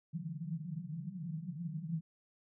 pink band-pass noise, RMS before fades -41 dBFS, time 0.13-2.01 s, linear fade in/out 10 ms, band 150 to 180 Hz, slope 96 dB/octave, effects none

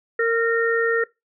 harmonic tone, 460.3 Hz, A#4, 22 cents flat, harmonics 1 / 3 / 4, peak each -19 / -25 / -23 dBFS, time 0.19-1.04 s, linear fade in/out 5 ms, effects noise-tail reverb RT60 0.2 s tail -21 dB re dry

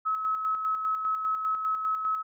sine tone with tremolo, 1288 Hz, E6, 41 cents flat, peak -24 dBFS, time 0.05-2.23 s, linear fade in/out 20 ms, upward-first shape square, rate 5 Hz, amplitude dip 45%, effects none

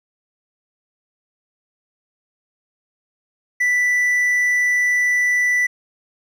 triangle tone, 1975.5 Hz, B6, in tune, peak -13 dBFS, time 3.6-5.67 s, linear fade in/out 10 ms, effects none

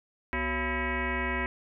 sine tone with frequency modulation, 995 Hz, B5, 13 cents sharp, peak -27 dBFS, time 0.33-1.46 s, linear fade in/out 0 ms, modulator 310 Hz, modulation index 4.3, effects none

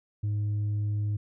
sine tone, 104.2 Hz, G#2, 6 cents sharp, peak -23 dBFS, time 0.23-1.17 s, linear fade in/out 10 ms, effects tanh soft clip ceiling -25 dBFS

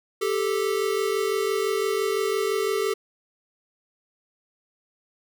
square tone pair together, 392.6 / 438.5 Hz, G4 / A4, +3 / -6 cents, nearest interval major second, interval 191 cents, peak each -26 dBFS, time 0.21-2.94 s, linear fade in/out 10 ms, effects none

